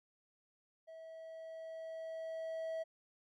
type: tone with level ramp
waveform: triangle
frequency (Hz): 648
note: E5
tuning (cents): -30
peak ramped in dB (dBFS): -48 to -35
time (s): 0.87-2.84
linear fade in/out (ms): 20
effects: none